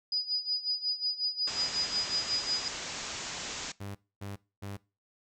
sine tone with tremolo, 4943 Hz, D#8, 12 cents flat, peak -26 dBFS, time 0.12-2.68 s, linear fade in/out 2 ms, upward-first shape sine, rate 5.5 Hz, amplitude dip 80%
white low-pass noise, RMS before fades -39 dBFS, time 1.47-3.72 s, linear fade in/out 5 ms, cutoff 7500 Hz, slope 96 dB/octave
sawtooth tone bursts, 99.9 Hz, G2, 33 cents sharp, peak -34 dBFS, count 3, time 3.8-4.77 s, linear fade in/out 10 ms, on 150 ms, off 260 ms
effects noise-tail reverb RT60 0.3 s tail -21 dB re dry

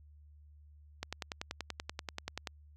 click train, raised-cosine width 0.2 ms, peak -20 dBFS, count 16, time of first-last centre 1.03-2.472 s, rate 10.4 Hz, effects added 74 Hz sine -55 dBFS peak until 2.76 s

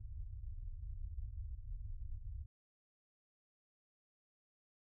pink low-pass noise, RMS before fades -45 dBFS, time 0-2.46 s, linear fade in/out 10 ms, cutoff 100 Hz, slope 48 dB/octave, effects none

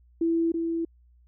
sine tone with echo, 331.9 Hz, E4, 12 cents sharp, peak -21 dBFS, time 0.21-0.52 s, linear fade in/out 5 ms, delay 330 ms, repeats 1, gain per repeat -4 dB, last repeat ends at 0.85 s, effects added 60 Hz sine -55 dBFS peak until 1.27 s

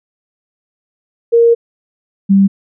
sine tone pair in turn, 466.2 / 196.01 Hz, A#4 / G3, 0 / 0 cents, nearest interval octave + minor third, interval 1500 cents, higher first, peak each -5 dBFS, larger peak neither, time 1.32-1.55 / 2.29-2.48 s, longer first, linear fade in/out 20 ms, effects none

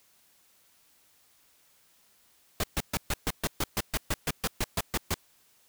pink noise bursts, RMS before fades -28 dBFS, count 16, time 2.6-5.142 s, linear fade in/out 2 ms, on 37 ms, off 130 ms, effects white hiss -64 dBFS RMS until 5.68 s

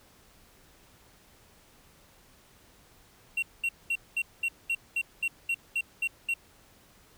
triangle tone bursts, 2738 Hz, F7, 35 cents flat, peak -24 dBFS, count 12, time 3.37-6.34 s, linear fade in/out 5 ms, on 55 ms, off 210 ms, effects pink hiss -59 dBFS RMS until 7.17 s

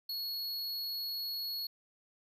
square tone, 4344 Hz, C#8, 36 cents flat, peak -36 dBFS, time 0.09-1.67 s, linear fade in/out 5 ms, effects none

